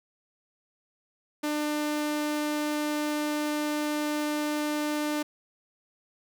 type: tone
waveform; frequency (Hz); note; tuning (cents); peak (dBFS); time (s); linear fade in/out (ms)
sawtooth; 299.1; D4; +32; -23; 1.43-5.23; 10
effects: none